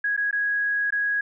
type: tone with dropouts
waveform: sine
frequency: 1658 Hz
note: G#6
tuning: 3 cents flat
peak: -21 dBFS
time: 0.04-1.21 s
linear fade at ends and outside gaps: 5 ms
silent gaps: 0.166-0.175 / 0.311-0.327 / 0.906-0.923 s
effects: none